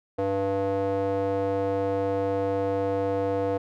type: tone with band-pass filter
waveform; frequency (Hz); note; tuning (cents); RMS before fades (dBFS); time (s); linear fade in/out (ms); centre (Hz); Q
square; 98; G2; 0; -26; 0.18-3.58; 10; 540; 2.9
effects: none